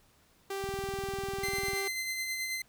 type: tone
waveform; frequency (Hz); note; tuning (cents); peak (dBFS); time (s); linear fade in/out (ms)
sawtooth; 392; G4; 0; -30; 0.5-1.88; 5
type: click train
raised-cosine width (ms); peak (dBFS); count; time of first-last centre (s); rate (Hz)
5; -30; 23; 0.64-1.735; 20.1
type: tone with tremolo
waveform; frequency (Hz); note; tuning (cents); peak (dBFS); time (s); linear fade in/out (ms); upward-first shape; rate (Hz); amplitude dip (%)
sawtooth; 2066; C7; -22; -28; 1.43-2.62; 5; sine; 9.3; 35
effects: pink hiss -65 dBFS RMS until 2.68 s